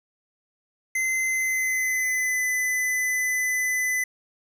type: tone with pitch glide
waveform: square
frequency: 2061 to 2009 Hz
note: C7 to B6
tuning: -27 to +29 cents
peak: -23 dBFS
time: 0.95-4.04 s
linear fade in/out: 5 ms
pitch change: -44 cents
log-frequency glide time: 1.26-2.44 s
effects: none